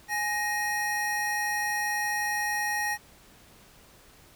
square tone pair together, 834 / 1872.3 Hz, G#5 / A#6, +7 / +7 cents, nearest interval octave + major second, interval 1400 cents, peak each -32 / -29 dBFS, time 0.08-2.98 s, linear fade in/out 50 ms, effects pink hiss -55 dBFS RMS until 4.35 s

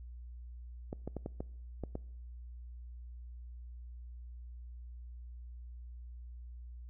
clicks, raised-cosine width 2 ms, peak -25 dBFS, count 7, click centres 0.929 / 1.076 / 1.167 / 1.261 / 1.405 / 1.837 / 1.954 s, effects noise-tail reverb RT60 0.8 s tail -24 dB re dry + added 60 Hz sine -45 dBFS peak until 6.89 s

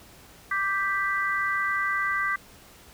sine chord, G major, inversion second, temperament equal, 1174.7 / 1568 / 1975.5 Hz, D6 / G6 / B6, 0 / 0 / 0 cents, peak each -28 dBFS, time 0.51-2.36 s, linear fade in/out 5 ms, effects pink hiss -51 dBFS RMS until 2.93 s

